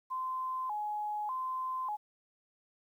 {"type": "tone with vibrato", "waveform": "sine", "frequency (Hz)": 932.3, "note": "A#5", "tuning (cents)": 0, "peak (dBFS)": -33, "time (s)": [0.1, 1.97], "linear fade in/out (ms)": 20, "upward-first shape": "square", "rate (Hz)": 0.84, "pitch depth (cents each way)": 180, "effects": ["11-bit"]}